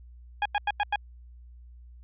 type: tone bursts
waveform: sawtooth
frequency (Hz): 824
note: G#5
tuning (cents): -14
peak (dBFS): -19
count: 5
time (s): 0.42-0.959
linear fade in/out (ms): 2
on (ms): 35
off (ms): 91
effects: added 60 Hz sine -46 dBFS peak until 2.03 s + resampled to 8000 Hz